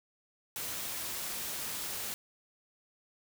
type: noise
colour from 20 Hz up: white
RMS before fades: -38 dBFS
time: 0.56-2.14 s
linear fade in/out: 0 ms
effects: none